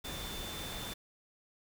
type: tone in noise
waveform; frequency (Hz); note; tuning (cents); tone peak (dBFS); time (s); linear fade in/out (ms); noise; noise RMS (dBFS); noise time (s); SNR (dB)
sine; 3541; A7; +10; -45; 0.04-0.94; 10; pink; -42; 0.04-0.94; -6
effects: none